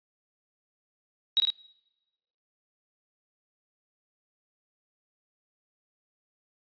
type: tone with echo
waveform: sine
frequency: 3832 Hz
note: A#7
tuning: 47 cents sharp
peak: -19 dBFS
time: 1.37-1.4 s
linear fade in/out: 0 ms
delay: 51 ms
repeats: 2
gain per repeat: -2 dB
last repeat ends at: 1.502 s
effects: noise-tail reverb RT60 1.0 s tail -24 dB re dry + resampled to 11025 Hz